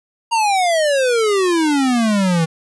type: exponential sweep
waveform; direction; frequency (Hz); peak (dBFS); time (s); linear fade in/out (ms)
square; down; 944 to 158.8; -14; 0.31-2.46; 20
effects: resampled to 24000 Hz